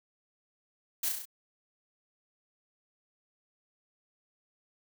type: noise with echo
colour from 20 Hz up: blue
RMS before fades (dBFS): -31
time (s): 1.03-1.09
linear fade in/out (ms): 5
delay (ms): 33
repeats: 5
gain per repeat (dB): -3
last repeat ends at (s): 1.255
effects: none